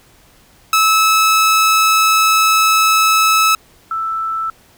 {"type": "tone pair in turn", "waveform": ["sawtooth", "sine"], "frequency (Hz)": [1300, 1322], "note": ["E6", "E6"], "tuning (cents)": [-24, 5], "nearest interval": "unison", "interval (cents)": 29, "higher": "second", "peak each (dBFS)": [-6, -17], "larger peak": "first", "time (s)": [[0.73, 3.55], [3.91, 4.5]], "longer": "first", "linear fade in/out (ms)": 2, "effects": ["pink hiss -49 dBFS RMS until 4.77 s"]}